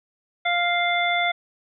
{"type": "harmonic tone", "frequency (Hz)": 698.5, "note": "F5", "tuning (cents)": 0, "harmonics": [1, 2, 3, 5], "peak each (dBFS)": [-23, -29, -23, -28], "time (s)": [0.45, 1.32], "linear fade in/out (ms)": 10, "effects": []}